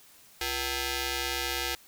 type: ring-modulated tone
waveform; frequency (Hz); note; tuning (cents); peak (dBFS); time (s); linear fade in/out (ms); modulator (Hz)
5% pulse; 415.3; G#4; 0; -15; 0.41-1.75; 2; 1180
effects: white hiss -56 dBFS RMS until 1.87 s